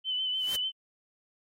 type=tone with vibrato; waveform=sine; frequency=3033 Hz; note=F#7; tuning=42 cents sharp; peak=-28 dBFS; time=0.04-0.72 s; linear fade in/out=50 ms; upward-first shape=sine; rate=6.7 Hz; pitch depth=33 cents each way
type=noise with exponential growth; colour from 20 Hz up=white; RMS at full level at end=-33 dBFS; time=0.33-0.56 s; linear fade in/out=5 ms; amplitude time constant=50 ms
effects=AAC 48 kbps